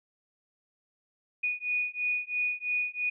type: beating tone pair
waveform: sine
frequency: 2466 / 2469 Hz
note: D#7 / D#7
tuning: -16 / -14 cents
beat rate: 3 Hz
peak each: -31 dBFS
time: 1.43-3.1 s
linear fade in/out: 10 ms
effects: none